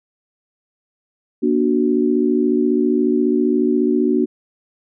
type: chord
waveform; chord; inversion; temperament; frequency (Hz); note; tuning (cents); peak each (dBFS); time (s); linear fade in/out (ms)
sine; Bb augmented; none; equal with one note detuned; 239.1 / 293.7 / 370; Bb3 / D4 / F#4; +44 / 0 / 0; -18; 1.42-4.26; 20
effects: none

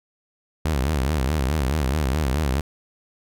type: tone with vibrato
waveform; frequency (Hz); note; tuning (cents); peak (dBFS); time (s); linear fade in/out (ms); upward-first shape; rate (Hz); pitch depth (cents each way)
sawtooth; 70.9; C#2; +40; -16; 0.65-2.61; 5; sine; 4.7; 200
effects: none

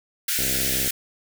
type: high-pass noise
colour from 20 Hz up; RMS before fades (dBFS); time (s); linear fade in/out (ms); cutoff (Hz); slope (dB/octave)
white; -24; 0.28-0.91; 5; 1400; 96
type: click train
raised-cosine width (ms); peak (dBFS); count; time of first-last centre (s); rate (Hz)
2; -19; 33; 0.39-0.876; 65.8
effects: none

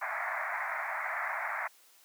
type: band-pass noise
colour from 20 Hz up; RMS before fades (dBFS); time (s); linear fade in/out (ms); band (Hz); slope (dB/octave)
white; -35; 0.01-1.68; 10; 620 to 2200; 96
effects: white hiss -61 dBFS RMS until 2.04 s + high-pass 400 Hz 12 dB/octave

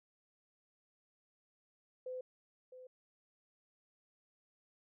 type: tone with echo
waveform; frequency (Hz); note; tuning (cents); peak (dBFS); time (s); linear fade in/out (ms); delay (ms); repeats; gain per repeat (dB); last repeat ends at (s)
sine; 509; C5; -48; -40; 2.06-2.21; 5; 660; 1; -11; 2.87
effects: none

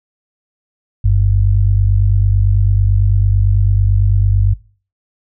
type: tone pair together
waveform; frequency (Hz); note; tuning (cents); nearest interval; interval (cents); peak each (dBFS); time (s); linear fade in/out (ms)
sine; 49 / 98; G1 / G2; 0 / 0; octave; 1200; -11; 1.04-4.54; 10
effects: noise-tail reverb RT60 0.4 s tail -21 dB re dry

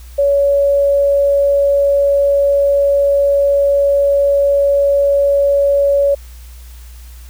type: tone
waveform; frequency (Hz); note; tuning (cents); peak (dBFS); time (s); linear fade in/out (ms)
sine; 563; C#5; +27; -9; 0.18-6.15; 10
effects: added 60 Hz sine -32 dBFS peak until 7.29 s + white hiss -45 dBFS RMS until 7.29 s

